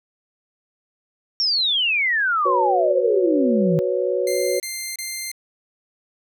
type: exponential sweep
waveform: sine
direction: down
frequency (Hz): 5588 to 155.56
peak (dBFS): -17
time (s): 1.4-3.79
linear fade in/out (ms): 0
type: chord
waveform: sine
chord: F# suspended fourth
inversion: none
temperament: equal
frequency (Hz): 370 / 493.9 / 554.4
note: F#4 / B4 / C#5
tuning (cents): 0 / 0 / 0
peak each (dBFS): -23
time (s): 2.45-4.6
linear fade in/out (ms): 10
type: tone bursts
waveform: 10% pulse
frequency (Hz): 2093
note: C7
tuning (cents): 0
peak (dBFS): -18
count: 3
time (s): 4.27-5.316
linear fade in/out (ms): 2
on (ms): 330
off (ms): 28
effects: none